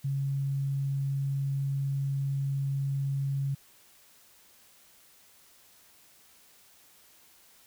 sine tone, 137.9 Hz, C#3, 9 cents flat, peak -27 dBFS, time 0.04-3.55 s, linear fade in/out 10 ms, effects white hiss -59 dBFS RMS until 7.66 s

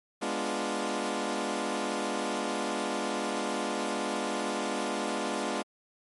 15% pulse chord, G# diminished seventh, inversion none, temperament equal, 207.7 / 246.9 / 293.7 / 349.2 Hz, G#3 / B3 / D4 / F4, 0 / 0 / 0 / 0 cents, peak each -29 dBFS, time 0.21-5.63 s, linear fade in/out 20 ms, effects MP3 48 kbps

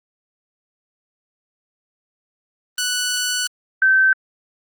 10% pulse / sine tone pair in turn, 1482 / 1545.8 Hz, F#6 / G6, +2 / -25 cents, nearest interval minor second, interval 73 cents, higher second, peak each -11 dBFS, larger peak neither, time 2.78-3.47 / 3.82-4.13 s, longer first, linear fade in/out 2 ms, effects Opus 24 kbps

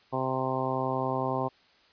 harmonic tone, 130.81 Hz, C3, in tune, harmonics 1 / 2 / 3 / 4 / 5 / 6 / 7 / 8, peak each -35 / -35 / -35 / -35 / -35 / -35 / -35 / -35 dBFS, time 0.12-1.49 s, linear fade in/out 20 ms, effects white hiss -61 dBFS RMS until 1.92 s + resampled to 11025 Hz

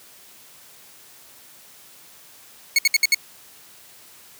20% pulse tone bursts, 2200 Hz, C#7, 14 cents flat, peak -8 dBFS, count 5, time 2.76-3.146 s, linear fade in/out 2 ms, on 26 ms, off 64 ms, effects white hiss -48 dBFS RMS until 4.39 s + high-pass 80 Hz 12 dB/octave

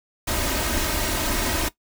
pink noise with comb filter, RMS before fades -24 dBFS, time 0.27-1.69 s, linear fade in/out 10 ms, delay 3.2 ms, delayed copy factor +0.6, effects noise-tail reverb RT60 0.1 s tail -17 dB re dry

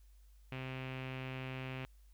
sawtooth tone with low-pass filter, 130.5 Hz, C3, 4 cents flat, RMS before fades -43 dBFS, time 0.52-1.85 s, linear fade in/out 0 ms, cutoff 2600 Hz, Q 4.1, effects added 50 Hz sine -58 dBFS peak until 2.13 s + white hiss -75 dBFS RMS until 2.13 s

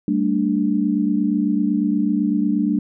sine chord, G suspended second, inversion none, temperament equal with one note detuned, 196 / 224.1 / 293.7 Hz, G3 / A3 / D4, 0 / +32 / 0 cents, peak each -21 / -21 / -20 dBFS, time 0.08-2.79 s, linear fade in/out 2 ms, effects none

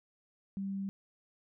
sine tone, 195.6 Hz, G3, 4 cents flat, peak -34 dBFS, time 0.57-0.89 s, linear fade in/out 0 ms, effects none

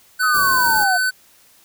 square tone with pitch glide, 1502 to 1511.6 Hz, F#6 to F#6, +26 to +37 cents, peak -17 dBFS, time 0.19-1.11 s, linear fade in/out 20 ms, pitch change +11 cents, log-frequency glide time 0.37-0.48 s
sine linear sweep, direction down, 1300 to 698.5 Hz, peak -17 dBFS, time 0.22-0.98 s, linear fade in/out 20 ms
white band-stop noise, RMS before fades -24 dBFS, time 0.33-0.85 s, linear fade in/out 20 ms, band 510 to 14000 Hz, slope 12 dB/octave
effects white hiss -52 dBFS RMS until 1.64 s

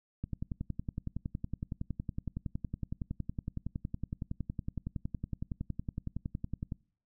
click train, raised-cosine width 5 ms, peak -23 dBFS, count 71, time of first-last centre 0.24-6.721 s, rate 10.8 Hz, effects noise-tail reverb RT60 0.5 s tail -25 dB re dry

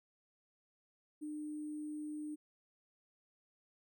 sine tone with sample-and-hold, 301.7 Hz, D4, 47 cents sharp, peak -40 dBFS, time 1.21-2.36 s, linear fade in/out 20 ms, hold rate 8820 Hz, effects none

